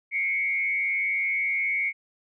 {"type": "tone with frequency modulation", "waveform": "sine", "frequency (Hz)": 2199, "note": "C#7", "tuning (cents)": -14, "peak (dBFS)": -23, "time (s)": [0.11, 1.93], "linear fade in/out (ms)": 50, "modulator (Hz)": 99, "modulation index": 0.86, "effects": []}